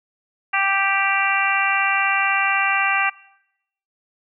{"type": "harmonic tone", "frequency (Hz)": 392, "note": "G4", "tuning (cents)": 0, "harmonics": [2, 3, 4, 5, 6, 7], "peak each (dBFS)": [-24, -24, -24, -24, -24, -24], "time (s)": [0.53, 3.1], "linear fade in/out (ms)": 10, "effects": ["noise-tail reverb RT60 0.8 s tail -21 dB re dry"]}